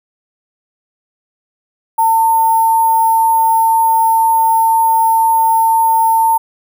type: tone with sample-and-hold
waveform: sine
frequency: 901 Hz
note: A5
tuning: 41 cents sharp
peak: -8 dBFS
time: 1.98-6.38 s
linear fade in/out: 10 ms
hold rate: 11025 Hz
effects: none